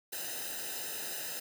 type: noise with comb filter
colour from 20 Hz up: white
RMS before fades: -39 dBFS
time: 0.12-1.4 s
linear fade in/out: 10 ms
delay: 0.89 ms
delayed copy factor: -0.9
effects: none